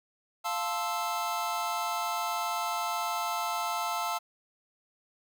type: chord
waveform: square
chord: F major seventh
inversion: none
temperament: equal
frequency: 698.5 / 880 / 1046.5 / 1318.5 Hz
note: F5 / A5 / C6 / E6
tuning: 0 / 0 / 0 / 0 cents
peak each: -36 / -35 / -39 / -35 dBFS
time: 0.44-4.19 s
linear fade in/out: 20 ms
effects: none